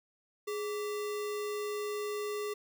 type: tone with sample-and-hold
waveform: sine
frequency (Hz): 417.4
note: G#4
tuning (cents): +9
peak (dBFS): -33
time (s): 0.47-2.54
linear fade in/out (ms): 10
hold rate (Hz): 1575
effects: none